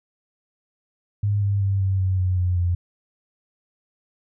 sine tone with pitch steps, 102.5 / 100.27 / 98.1 / 95.97 / 93.88 / 91.85 / 89.85 / 87.9 Hz, G#2 / G2 / G2 / G2 / F#2 / F#2 / F2 / F2, -22 / +40 / +2 / -36 / +26 / -12 / +50 / +12 cents, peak -18 dBFS, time 1.23-2.75 s, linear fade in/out 5 ms, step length 190 ms, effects none

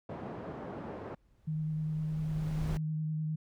pink band-pass noise, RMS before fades -42 dBFS, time 0.09-1.15 s, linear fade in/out 5 ms, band 140 to 850 Hz, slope 12 dB/octave
brown noise with exponential growth, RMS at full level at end -34 dBFS, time 0.93-2.77 s, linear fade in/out 0 ms, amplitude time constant 400 ms
sine tone with vibrato, 155.56 Hz, D#3, in tune, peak -31 dBFS, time 1.47-3.36 s, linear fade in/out 10 ms, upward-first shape sine, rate 9.9 Hz, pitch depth 16 cents each way
effects none

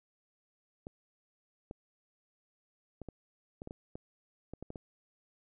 clicks, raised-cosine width 2 ms, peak -29 dBFS, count 12, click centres 0.869 / 1.711 / 3.017 / 3.087 / 3.619 / 3.674 / 3.709 / 3.955 / 4.536 / 4.626 / 4.704 / 4.758 s, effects none

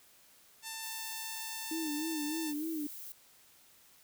5% pulse tone, 892 Hz, A5, 23 cents sharp, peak -28 dBFS, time 0.62-2.54 s, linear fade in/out 50 ms
violet noise, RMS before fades -46 dBFS, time 0.83-3.12 s, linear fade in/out 0 ms
sine tone with vibrato, 309.7 Hz, D#4, 8 cents flat, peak -34 dBFS, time 1.71-2.87 s, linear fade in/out 5 ms, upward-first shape sine, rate 3.3 Hz, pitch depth 97 cents each way
effects white hiss -62 dBFS RMS until 4.03 s

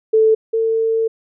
sine tone pair in turn, 440 / 449.2 Hz, A4 / A4, 0 / +36 cents, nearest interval unison, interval 36 cents, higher second, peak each -9 / -14 dBFS, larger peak first, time 0.13-0.35 / 0.53-1.08 s, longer second, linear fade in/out 10 ms, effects none

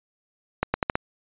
accelerating click train, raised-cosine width 0.5 ms, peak -6 dBFS, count 5, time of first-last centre 0.63-0.955 s, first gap 110 ms, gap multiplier 0.8, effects resampled to 8000 Hz

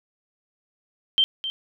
sine tone with echo, 3136 Hz, G7, in tune, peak -15 dBFS, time 1.18-1.24 s, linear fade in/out 0 ms, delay 260 ms, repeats 1, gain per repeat -11 dB, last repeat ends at 1.5 s, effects none

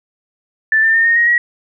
sine tone with pitch steps, 1762 / 1790.7 / 1819.9 / 1849.6 / 1879.8 / 1910.4 Hz, A6 / A6 / A#6 / A#6 / A#6 / A#6, +2 / +30 / -42 / -14 / +14 / +42 cents, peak -9 dBFS, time 0.72-1.38 s, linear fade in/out 2 ms, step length 110 ms, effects none

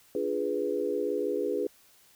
sine chord, D diminished seventh, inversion none, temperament equal, 293.7 / 349.2 / 415.3 / 493.9 Hz, D4 / F4 / Ab4 / Cb5, 0 / 0 / 0 / 0 cents, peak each -35 / -35 / -30 / -32 dBFS, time 0.15-1.67 s, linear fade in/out 2 ms, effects white hiss -60 dBFS RMS until 2.15 s

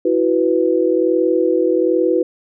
sine chord, E suspended second, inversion none, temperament just, 329.6 / 370.8 / 494.4 Hz, E4 / F#4 / B4, 0 / +4 / +2 cents, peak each -17 dBFS, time 0.05-2.23 s, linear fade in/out 5 ms, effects none

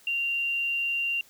sine tone, 2772 Hz, F7, 14 cents flat, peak -25 dBFS, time 0.07-1.21 s, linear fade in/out 2 ms, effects white hiss -57 dBFS RMS until 1.29 s

